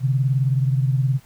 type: beating tone pair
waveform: sine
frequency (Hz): 130.81 / 149.81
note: C3 / D3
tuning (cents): 0 / +35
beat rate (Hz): 19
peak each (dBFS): -17 / -24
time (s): 0-1.2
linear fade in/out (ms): 50
effects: pink hiss -53 dBFS RMS until 1.25 s